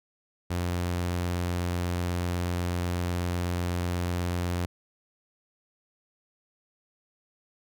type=tone; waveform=sawtooth; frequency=88.1 Hz; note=F2; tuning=16 cents sharp; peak=-23 dBFS; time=0.5-4.66 s; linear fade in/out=10 ms; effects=none